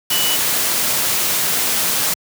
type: tone in noise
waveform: sine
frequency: 2960 Hz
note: F#7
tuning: in tune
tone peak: -20 dBFS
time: 0.11-0.36 s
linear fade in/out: 5 ms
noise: white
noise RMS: -18 dBFS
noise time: 0.1-2.14 s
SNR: -5 dB
effects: high-pass 100 Hz 12 dB/octave